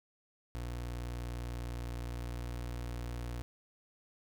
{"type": "tone", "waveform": "30% pulse", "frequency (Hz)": 59.8, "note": "A#1", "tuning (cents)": 45, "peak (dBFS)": -35, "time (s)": [0.55, 3.42], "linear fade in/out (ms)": 0, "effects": []}